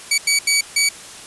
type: tone bursts at uneven times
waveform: 15% pulse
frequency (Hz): 2271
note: C#7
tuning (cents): +41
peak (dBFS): -7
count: 4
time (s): 0.11-0.18 / 0.27-0.39 / 0.47-0.61 / 0.76-0.89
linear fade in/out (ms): 5
effects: white hiss -37 dBFS RMS until 1.26 s + resampled to 24000 Hz